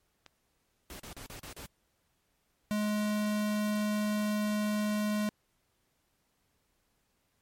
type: click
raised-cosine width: 0.2 ms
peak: -32 dBFS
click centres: 0.263 s
type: noise bursts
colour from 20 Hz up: pink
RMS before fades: -45 dBFS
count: 6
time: 0.9-1.661 s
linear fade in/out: 0 ms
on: 96 ms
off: 37 ms
type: tone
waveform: square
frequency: 210.2 Hz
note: G#3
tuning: 21 cents sharp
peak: -29 dBFS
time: 2.71-5.29 s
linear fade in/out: 0 ms
effects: pink hiss -75 dBFS RMS until 7.41 s + MP3 64 kbps